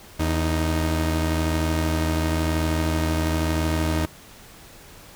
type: tone pair together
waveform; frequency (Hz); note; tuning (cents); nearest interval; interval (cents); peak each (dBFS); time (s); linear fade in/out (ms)
sawtooth; 80.98 / 311.1; E2 / D#4; -30 / 0; octave + major seventh; 2330; -18 / -22; 0.19-4.06; 10
effects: pink hiss -46 dBFS RMS until 5.15 s